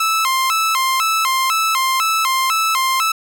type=tone with vibrato; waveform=sawtooth; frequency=1174.7 Hz; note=D6; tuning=in tune; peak=-11 dBFS; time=0-3.12 s; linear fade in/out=5 ms; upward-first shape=square; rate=2 Hz; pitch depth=190 cents each way; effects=none